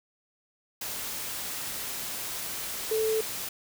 sine tone in noise, 439.1 Hz, A4, 4 cents flat, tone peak -24 dBFS, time 2.91-3.21 s, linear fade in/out 5 ms, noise white, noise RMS -35 dBFS, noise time 0.81-3.49 s, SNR +8 dB, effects none

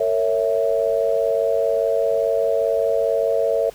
sine chord, A# diminished, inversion none, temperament equal with one note detuned, 456.6 / 554.4 / 659.3 Hz, A#4 / C#5 / E5, -36 / 0 / 0 cents, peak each -21 dBFS, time 0-3.7 s, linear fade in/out 5 ms, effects pink hiss -46 dBFS RMS until 3.74 s

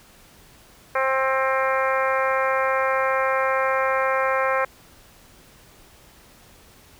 harmonic tone, 265.1 Hz, C4, 23 cents sharp, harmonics 2 / 3 / 4 / 5 / 6 / 7 / 8 / 9, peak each -23 / -29 / -25 / -27 / -29 / -31 / -32 / -34 dBFS, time 0.95-4.65 s, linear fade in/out 5 ms, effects pink hiss -51 dBFS RMS until 6.99 s

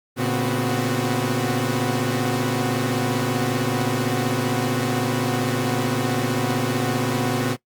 sawtooth tone cluster, 114.8 / 140.1 / 244.8 / 260.4 / 368.5 Hz, A#2 / C#3 / B3 / C4 / F#4, -26 / +19 / -15 / -8 / -7 cents, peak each -23 dBFS, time 0.16-7.57 s, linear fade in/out 50 ms, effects noise-tail reverb RT60 0.1 s tail -19 dB re dry + Opus 48 kbps

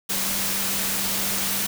sine tone in noise, 195.5 Hz, G3, 4 cents flat, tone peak -35 dBFS, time 0.09-1.67 s, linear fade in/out 10 ms, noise white, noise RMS -25 dBFS, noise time 0.09-1.67 s, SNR -13 dB, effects none

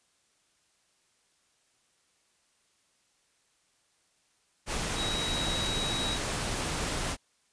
sine tone in noise, 3835 Hz, A#7, 48 cents sharp, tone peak -32 dBFS, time 4.95-6.19 s, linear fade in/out 50 ms, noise pink, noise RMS -32 dBFS, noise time 4.66-7.17 s, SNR -3 dB, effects white hiss -70 dBFS RMS until 7.52 s + resampled to 22050 Hz

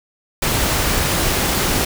pink noise, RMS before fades -18 dBFS, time 0.42-1.85 s, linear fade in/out 5 ms, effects none

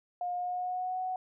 sine tone with pitch glide, 713 to 742 Hz, F5 to F#5, +36 to +5 cents, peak -31 dBFS, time 0.21-1.16 s, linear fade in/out 2 ms, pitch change +69 cents, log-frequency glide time 0.34-0.99 s, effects none

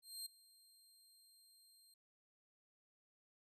20% pulse tone with ADSR envelope, 4186 Hz, C8, in tune, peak -38 dBFS, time 0.02-1.94 s, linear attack 240 ms, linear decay 7 ms, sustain -22 dB, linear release 3 ms, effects resampled to 32000 Hz

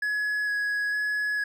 triangle tone with vibrato, 1680 Hz, G#6, 19 cents sharp, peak -23 dBFS, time 0.02-1.44 s, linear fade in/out 5 ms, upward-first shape square, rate 1.1 Hz, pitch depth 10 cents each way, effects none

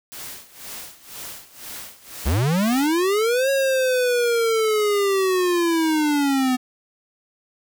white noise with tremolo, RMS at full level -34 dBFS, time 0.12-2.87 s, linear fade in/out 0 ms, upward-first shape sine, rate 2 Hz, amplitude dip 85%
square linear two-way sweep, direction up then down, 58.9 to 550 to 250.1 Hz, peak -18 dBFS, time 2.25-6.57 s, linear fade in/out 20 ms, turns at 3.5 s
effects none

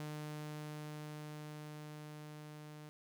sawtooth tone with level ramp, 151.1 Hz, D3, 50 cents sharp, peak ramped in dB -38 to -46 dBFS, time 0-2.89 s, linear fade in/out 0 ms, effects none

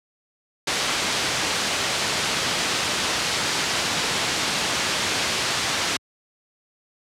white low-pass noise, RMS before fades -24 dBFS, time 0.67-5.97 s, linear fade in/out 5 ms, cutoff 5200 Hz, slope 12 dB/octave, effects high-pass 80 Hz 12 dB/octave + low-pass 10000 Hz 12 dB/octave

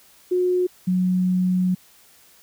sine tone pair in turn, 362.2 / 183.05 Hz, F#4 / F#3, -37 / -18 cents, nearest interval octave, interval 1181 cents, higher first, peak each -17 dBFS, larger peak neither, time 0.31-0.67 / 0.87-1.75 s, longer second, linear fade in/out 10 ms, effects white hiss -53 dBFS RMS until 2.42 s

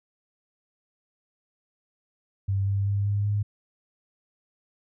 sine tone with pitch steps, 98 / 99.25 / 100.52 / 101.81 / 103.11 Hz, G2 / G2 / G2 / G#2 / G#2, 0 / +22 / +44 / -34 / -12 cents, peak -22 dBFS, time 2.48-3.43 s, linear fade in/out 10 ms, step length 190 ms, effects none

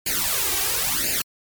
white noise with flanger, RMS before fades -23 dBFS, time 0.06-1.22 s, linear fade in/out 5 ms, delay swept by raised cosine 0.42 to 2.62 ms, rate 0.97 Hz, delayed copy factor +0.9, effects MP3 96 kbps

